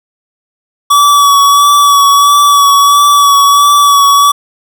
square tone with vibrato, 1141 Hz, C#6, 50 cents sharp, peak -4 dBFS, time 0.9-4.32 s, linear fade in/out 10 ms, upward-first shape sine, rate 1.5 Hz, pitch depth 23 cents each way, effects none

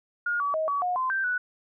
sine tone with pitch steps, 1426 / 1141 / 632 / 1134 / 721 / 1033 / 1566 / 1479 Hz, F6 / C#6 / D#5 / C#6 / F#5 / C6 / G6 / F#6, +36 / +50 / +27 / +39 / -45 / -22 / -2 / -1 cents, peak -24 dBFS, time 0.26-1.38 s, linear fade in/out 5 ms, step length 140 ms, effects none

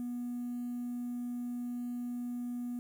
triangle tone, 243.2 Hz, B3, 26 cents flat, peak -32 dBFS, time 0-2.79 s, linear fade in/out 0 ms, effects tanh soft clip ceiling -31 dBFS + 10-bit

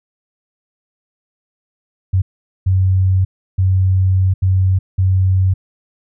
sine tone bursts at uneven times, 94 Hz, F#2, 28 cents sharp, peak -10 dBFS, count 5, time 2.13-2.22 / 2.66-3.25 / 3.58-4.34 / 4.42-4.79 / 4.98-5.54 s, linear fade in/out 10 ms, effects none

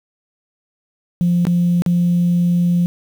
sine tone with dropouts, 174.61 Hz, F3, in tune, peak -11 dBFS, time 1.21-2.86 s, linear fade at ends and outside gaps 0 ms, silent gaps 1.452-1.469 / 1.821-1.862 s, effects tanh soft clip ceiling -8 dBFS + 7-bit

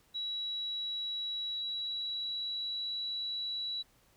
sine tone with pitch glide, 3900 to 3923 Hz, B7 to B7, -23 to -12 cents, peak -34 dBFS, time 0.14-3.83 s, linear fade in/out 20 ms, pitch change +11 cents, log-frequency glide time 1.47-3.12 s, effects pink hiss -67 dBFS RMS until 4.16 s

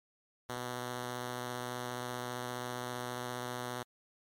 5% pulse tone with vibrato, 123.47 Hz, B2, in tune, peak -26 dBFS, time 0.49-3.83 s, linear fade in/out 5 ms, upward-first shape triangle, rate 15 Hz, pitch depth 13 cents each way, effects MP3 96 kbps

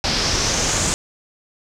pink noise with low-pass filter sweep, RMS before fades -20 dBFS, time 0.04-0.94 s, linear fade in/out 0 ms, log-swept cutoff 4900 to 7400 Hz, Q 4, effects none

